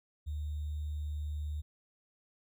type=tone with sample-and-hold; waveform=sine; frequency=75.1 Hz; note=D2; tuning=39 cents sharp; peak=-34 dBFS; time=0.26-1.62 s; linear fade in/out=20 ms; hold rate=3675 Hz; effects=none